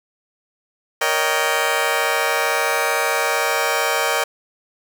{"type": "chord", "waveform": "15% pulse", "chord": "Eb dominant seventh", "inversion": "second", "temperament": "just", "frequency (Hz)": [466.7, 560, 622.3, 777.8], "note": ["Bb4", "Db5", "Eb5", "G5"], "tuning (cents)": [2, 18, 0, -14], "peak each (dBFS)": -17, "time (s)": [1.01, 4.24], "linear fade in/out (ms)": 5, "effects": ["7-bit"]}